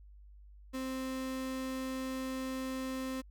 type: tone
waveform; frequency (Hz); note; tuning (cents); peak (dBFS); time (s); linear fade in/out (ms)
35% pulse; 261.6; C4; 0; -34; 0.73-3.22; 20
effects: added 50 Hz sine -52 dBFS peak until 3.3 s